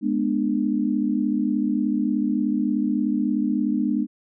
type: tone cluster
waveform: sine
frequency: 209.4 / 246 / 299.3 Hz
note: G#3 / B3 / D4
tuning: +15 / -7 / +33 cents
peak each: -24 dBFS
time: 0.01-4.07 s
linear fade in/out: 50 ms
effects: none